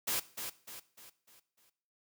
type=noise with echo; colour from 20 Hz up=white; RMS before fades=-33 dBFS; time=0.07-0.2 s; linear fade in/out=10 ms; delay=300 ms; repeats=5; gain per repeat=-7 dB; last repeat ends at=1.7 s; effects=noise-tail reverb RT60 0.6 s tail -18 dB re dry + high-pass 100 Hz 12 dB/octave